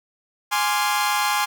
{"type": "chord", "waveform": "sawtooth", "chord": "D half-diminished seventh", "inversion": "second", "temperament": "equal", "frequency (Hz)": [830.6, 1046.5, 1174.7, 1396.9], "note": ["Ab5", "C6", "D6", "F6"], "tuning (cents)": [0, 0, 0, 0], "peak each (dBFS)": [-19, -20, -25, -25], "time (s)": [0.51, 1.46], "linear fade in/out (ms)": 20, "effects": []}